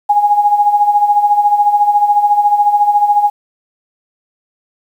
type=tone with tremolo; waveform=sine; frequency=826 Hz; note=G#5; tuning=10 cents flat; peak=-5 dBFS; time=0.09-3.3 s; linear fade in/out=10 ms; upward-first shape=sine; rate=14 Hz; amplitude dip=65%; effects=7-bit